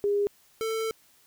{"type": "tone pair in turn", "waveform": ["sine", "square"], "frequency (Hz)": [406.9, 445], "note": ["G#4", "A4"], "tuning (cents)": [-35, 20], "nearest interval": "major second", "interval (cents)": 155, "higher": "second", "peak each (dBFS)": [-22, -28], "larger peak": "first", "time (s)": [[0.04, 0.27], [0.61, 0.91]], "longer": "second", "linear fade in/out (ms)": 0, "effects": ["white hiss -61 dBFS RMS until 1.26 s"]}